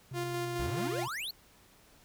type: tone with pitch glide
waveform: triangle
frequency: 131.4 to 127.59 Hz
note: C3 to C3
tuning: +8 to -43 cents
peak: -37 dBFS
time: 0.11-1.08 s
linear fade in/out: 5 ms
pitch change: -51 cents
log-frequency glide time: 0.26-0.5 s
type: tone with tremolo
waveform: sawtooth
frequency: 349.2 Hz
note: F4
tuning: in tune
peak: -29 dBFS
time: 0.13-1.07 s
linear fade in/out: 50 ms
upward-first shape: square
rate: 4.7 Hz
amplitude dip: 25%
type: exponential sweep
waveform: square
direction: up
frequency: 50.3 to 4590 Hz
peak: -36 dBFS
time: 0.59-1.31 s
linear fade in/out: 5 ms
effects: pink hiss -61 dBFS RMS until 2.04 s